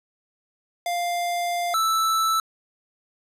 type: tone pair in turn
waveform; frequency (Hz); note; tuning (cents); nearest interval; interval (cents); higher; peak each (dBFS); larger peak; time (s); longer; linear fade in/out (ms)
square; 698.5 / 1318.6; F5 / E6; 0 / 0; major seventh; 1100; second; -24 / -20; second; 0.86-1.74 / 1.74-2.4; first; 2
effects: resampled to 32000 Hz